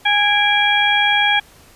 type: harmonic tone with a mistuned harmonic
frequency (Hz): 825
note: G#5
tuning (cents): -12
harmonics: 1 / 2 / 3 / 4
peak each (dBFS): -18 / -18 / -18 / -18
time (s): 0.05-1.4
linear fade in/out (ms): 10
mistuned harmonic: 3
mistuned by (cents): -86
effects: pink hiss -47 dBFS RMS until 1.75 s + resampled to 32000 Hz